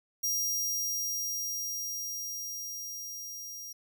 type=tone with level ramp; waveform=sawtooth; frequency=5700 Hz; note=F8; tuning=34 cents sharp; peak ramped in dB=-25 to -38 dBFS; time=0.23-3.73 s; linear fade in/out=10 ms; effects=none